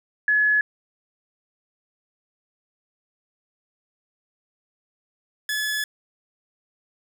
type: tone pair in turn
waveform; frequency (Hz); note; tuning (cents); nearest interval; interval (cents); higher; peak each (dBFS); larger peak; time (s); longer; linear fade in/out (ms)
sine / sawtooth; 1700 / 1711.8; G#6 / A6; +40 / -48; unison; 12; second; -16 / -20; first; 0.28-0.61 / 5.49-5.84; second; 2
effects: none